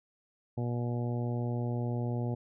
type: harmonic tone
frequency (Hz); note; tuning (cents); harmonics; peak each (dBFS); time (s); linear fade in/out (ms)
120.4; B2; -44; 1 / 2 / 3 / 4 / 5 / 6 / 7; -31 / -37 / -41 / -43 / -45 / -47 / -48; 0.57-2.35; 10
effects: none